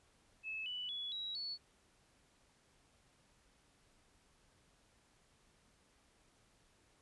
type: tone with pitch steps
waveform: sine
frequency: 2600 / 2969 / 3391 / 3873 / 4423 Hz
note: E7 / F#7 / G#7 / B7 / C#8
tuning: -24 / +5 / +35 / -35 / -5 cents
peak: -40 dBFS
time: 0.43-1.58 s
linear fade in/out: 50 ms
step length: 230 ms
effects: pink hiss -71 dBFS RMS until 7.01 s + resampled to 24000 Hz